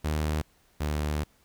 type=tone pair in turn; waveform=sawtooth; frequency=76.6 / 75.07 Hz; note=D#2 / D2; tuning=-27 / +39 cents; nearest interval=unison; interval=34 cents; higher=first; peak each=-22 / -23 dBFS; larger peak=first; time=0.04-0.42 / 0.8-1.24 s; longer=second; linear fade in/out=10 ms; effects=pink hiss -64 dBFS RMS until 1.44 s